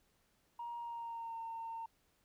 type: tone with pitch glide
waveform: sine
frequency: 944 to 911.3 Hz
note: A#5 to A#5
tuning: +22 to -39 cents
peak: -40 dBFS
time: 0.59-1.86 s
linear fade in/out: 5 ms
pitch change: -61 cents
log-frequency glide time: 0.78-1.38 s
effects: tanh soft clip ceiling -37 dBFS + pink hiss -75 dBFS RMS until 2.24 s